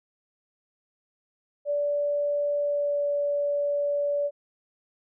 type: tone with pitch glide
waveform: sine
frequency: 580 to 576.3 Hz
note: D5 to D5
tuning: -22 to -33 cents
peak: -23 dBFS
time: 1.65-4.31 s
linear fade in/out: 50 ms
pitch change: -11 cents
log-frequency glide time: 2.58-3.07 s
effects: none